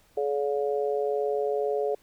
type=harmonic tone; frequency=142.1 Hz; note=C#3; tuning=43 cents sharp; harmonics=3 / 4 / 5; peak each=-26 / -30 / -33 dBFS; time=0.17-1.95 s; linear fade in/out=5 ms; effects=pink hiss -62 dBFS RMS until 2.02 s